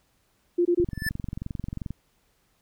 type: tone bursts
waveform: sine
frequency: 349.2 Hz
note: F4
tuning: in tune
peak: -18 dBFS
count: 3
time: 0.58-0.845 s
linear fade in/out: 10 ms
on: 73 ms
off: 23 ms
type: click train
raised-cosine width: 5 ms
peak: -20 dBFS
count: 26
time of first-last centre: 0.8-1.906 s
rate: 22.6 Hz
type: tone with exponential growth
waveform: square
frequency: 1755 Hz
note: A6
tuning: 5 cents flat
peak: -23 dBFS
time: 0.91-1.09 s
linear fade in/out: 5 ms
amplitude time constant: 38 ms
effects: pink hiss -68 dBFS RMS until 2.61 s